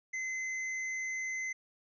square tone, 2052 Hz, C7, 34 cents flat, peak -35 dBFS, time 0.13-1.53 s, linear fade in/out 10 ms, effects resampled to 16000 Hz

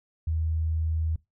sine tone, 80 Hz, D#2, 49 cents sharp, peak -24 dBFS, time 0.27-1.16 s, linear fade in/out 5 ms, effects noise-tail reverb RT60 0.2 s tail -21 dB re dry

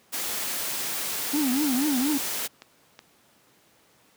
white noise, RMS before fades -30 dBFS, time 0.12-2.48 s, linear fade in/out 20 ms
triangle tone with vibrato, 274.5 Hz, C#4, 17 cents flat, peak -20 dBFS, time 1.33-2.18 s, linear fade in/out 10 ms, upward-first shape triangle, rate 4.2 Hz, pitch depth 230 cents each way
click train, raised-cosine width 0.2 ms, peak -25 dBFS, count 4, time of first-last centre 1.88-2.991 s, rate 2.7 Hz
effects pink hiss -60 dBFS RMS until 4.16 s + high-pass 150 Hz 12 dB/octave

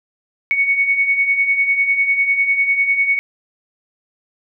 sine beating tone pair, 2217 / 2227 Hz, C#7 / C#7, 0 / +7 cents, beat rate 10 Hz, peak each -21 / -14 dBFS, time 0.51-3.19 s, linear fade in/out 0 ms, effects none

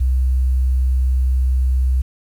sine tone, 64.3 Hz, C2, 30 cents flat, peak -13 dBFS, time 0-2.02 s, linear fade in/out 10 ms, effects 8-bit

